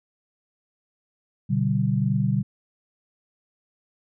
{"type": "tone cluster", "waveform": "sine", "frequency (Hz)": [122, 144.4, 193.4], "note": ["B2", "D3", "G3"], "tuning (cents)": [-21, -29, -23], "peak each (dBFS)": -24, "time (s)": [1.49, 2.43], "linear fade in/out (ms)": 20, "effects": []}